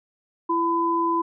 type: tone pair together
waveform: sine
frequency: 335.7 / 1006 Hz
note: E4 / B5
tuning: +32 / +32 cents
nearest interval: octave + perfect fifth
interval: 1900 cents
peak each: -24 / -21 dBFS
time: 0.49-1.22 s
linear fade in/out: 10 ms
effects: none